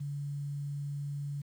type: tone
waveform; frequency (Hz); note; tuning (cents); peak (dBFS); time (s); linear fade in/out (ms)
sine; 143.1; D3; -45; -34; 0-1.42; 10
effects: 10-bit